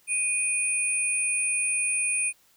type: tone pair together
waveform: sine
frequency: 2476 / 9348 Hz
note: D#7 / D9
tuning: -9 / -9 cents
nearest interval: octave + major seventh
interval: 2300 cents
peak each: -26 dBFS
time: 0.07-2.33 s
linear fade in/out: 50 ms
effects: white hiss -62 dBFS RMS until 2.56 s